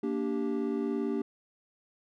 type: chord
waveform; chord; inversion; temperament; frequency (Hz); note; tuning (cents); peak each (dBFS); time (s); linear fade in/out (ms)
triangle; G minor; first; equal with one note detuned; 233.1 / 290.8 / 392; Bb3 / D4 / G4; 0 / -17 / 0; -31; 0.03-1.22; 5
effects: none